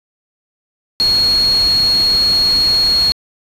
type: tone in noise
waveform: sine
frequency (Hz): 4309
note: C#8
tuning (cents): -50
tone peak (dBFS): -10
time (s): 1-3.12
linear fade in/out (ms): 0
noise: pink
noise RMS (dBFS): -26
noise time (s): 1-3.12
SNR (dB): +13
effects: resampled to 32000 Hz